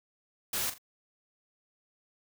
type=noise with echo; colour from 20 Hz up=white; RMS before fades=-32 dBFS; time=0.53-0.7 s; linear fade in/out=5 ms; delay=41 ms; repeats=2; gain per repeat=-11 dB; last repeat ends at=0.782 s; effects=none